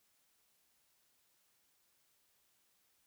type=silence; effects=white hiss -75 dBFS RMS until 3.06 s